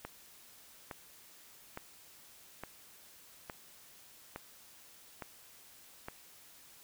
click train, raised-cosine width 0.5 ms, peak -26 dBFS, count 8, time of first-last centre 0.05-6.084 s, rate 1.16 Hz, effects white hiss -58 dBFS RMS until 6.83 s

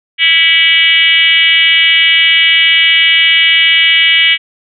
sine tone with frequency modulation, 2600 Hz, E7, 24 cents flat, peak -5 dBFS, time 0.18-4.38 s, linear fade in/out 50 ms, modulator 317 Hz, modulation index 2.1, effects none

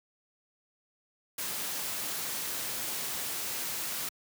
white noise, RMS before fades -35 dBFS, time 1.38-4.09 s, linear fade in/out 5 ms, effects high-pass 100 Hz 12 dB/octave

